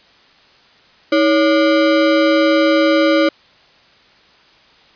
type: ring-modulated tone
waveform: square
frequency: 440 Hz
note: A4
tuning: in tune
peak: -8 dBFS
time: 1.12-3.29 s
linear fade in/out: 5 ms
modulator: 121 Hz
effects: white hiss -49 dBFS RMS until 4.95 s + resampled to 11025 Hz